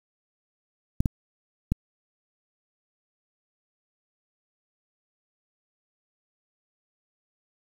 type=clicks; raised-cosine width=5 ms; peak=-10 dBFS; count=3; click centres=1.005 / 1.058 / 1.72 s; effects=7-bit